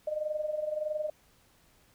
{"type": "tone with amplitude modulation", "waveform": "sine", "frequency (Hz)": 610, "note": "D#5", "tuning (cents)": -34, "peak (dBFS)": -27, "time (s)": [0.07, 1.1], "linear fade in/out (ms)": 5, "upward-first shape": "sine", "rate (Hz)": 21.6, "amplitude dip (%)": 70, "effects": ["pink hiss -64 dBFS RMS until 1.94 s"]}